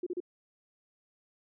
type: tone bursts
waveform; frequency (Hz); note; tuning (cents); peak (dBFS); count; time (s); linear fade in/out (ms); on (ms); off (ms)
sine; 356.9; F4; +38; -31; 3; 0.03-0.203; 5; 35; 34
effects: none